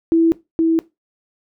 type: tone pair in turn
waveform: sine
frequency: 329.6 / 326.6 Hz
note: E4 / E4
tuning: 0 / -16 cents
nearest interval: unison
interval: 16 cents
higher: first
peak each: -10 / -12 dBFS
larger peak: first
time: 0.12-0.32 / 0.59-0.79 s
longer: neither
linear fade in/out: 0 ms
effects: noise-tail reverb RT60 0.2 s tail -18 dB re dry